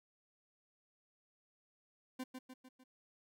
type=tone with echo; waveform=40% pulse; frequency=257.1 Hz; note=C4; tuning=30 cents flat; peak=-39 dBFS; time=2.19-2.24 s; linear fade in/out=10 ms; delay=150 ms; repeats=4; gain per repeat=-5 dB; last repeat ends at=2.84 s; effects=none